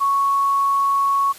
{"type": "tone", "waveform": "sine", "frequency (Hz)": 1108.7, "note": "C#6", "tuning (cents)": 0, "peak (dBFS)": -15, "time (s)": [0, 1.33], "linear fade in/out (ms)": 20, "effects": ["white hiss -41 dBFS RMS until 1.38 s", "resampled to 32000 Hz"]}